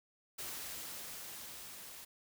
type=noise with level ramp; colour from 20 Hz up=white; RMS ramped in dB=-43 to -51 dBFS; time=0.38-2.05 s; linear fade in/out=10 ms; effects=none